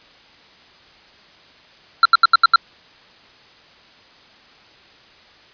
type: tone bursts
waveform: square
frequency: 1361 Hz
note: F6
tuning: 45 cents flat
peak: -7 dBFS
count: 6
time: 2.03-2.559 s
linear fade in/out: 2 ms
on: 24 ms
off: 77 ms
effects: white hiss -48 dBFS RMS until 5.53 s + resampled to 11025 Hz